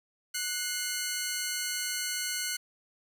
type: tone pair together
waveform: 10% pulse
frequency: 1480 / 2119 Hz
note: F#6 / C7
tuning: 0 / +21 cents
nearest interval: tritone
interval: 621 cents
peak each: -25 / -25 dBFS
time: 0.34-2.57 s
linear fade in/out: 10 ms
effects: none